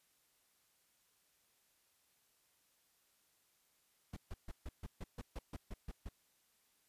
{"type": "noise bursts", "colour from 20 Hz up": "brown", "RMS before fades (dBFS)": -44, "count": 12, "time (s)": [4.13, 6.09], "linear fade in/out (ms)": 5, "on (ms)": 35, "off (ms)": 140, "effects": ["white hiss -75 dBFS RMS until 6.88 s", "resampled to 32000 Hz"]}